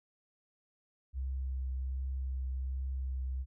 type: tone with vibrato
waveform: sine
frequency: 65.41 Hz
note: C2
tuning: in tune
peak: -33 dBFS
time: 1.13-3.46 s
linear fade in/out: 50 ms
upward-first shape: triangle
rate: 1.3 Hz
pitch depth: 18 cents each way
effects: none